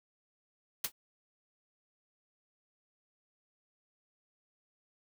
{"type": "noise with exponential decay", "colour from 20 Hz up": "white", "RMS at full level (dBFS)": -27, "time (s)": [0.84, 0.92], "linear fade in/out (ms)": 5, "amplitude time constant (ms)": 16, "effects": []}